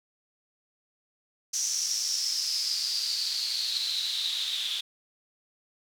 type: noise with band-pass filter sweep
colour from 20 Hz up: white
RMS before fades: -30 dBFS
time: 1.53-4.81 s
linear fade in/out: 10 ms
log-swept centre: 6000 to 3500 Hz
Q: 8.6
effects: none